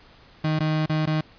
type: tone with dropouts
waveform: 35% pulse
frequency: 155.56 Hz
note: D#3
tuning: in tune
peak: -19 dBFS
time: 0.44-1.21 s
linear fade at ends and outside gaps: 5 ms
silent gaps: 0.591-0.603 / 0.86-0.895 / 1.058-1.071 s
effects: pink hiss -52 dBFS RMS until 1.38 s + resampled to 11025 Hz